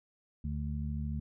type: harmonic tone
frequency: 73.42 Hz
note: D2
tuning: in tune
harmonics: 1 / 2 / 3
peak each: -35 / -38 / -40 dBFS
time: 0.44-1.2 s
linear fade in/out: 5 ms
effects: none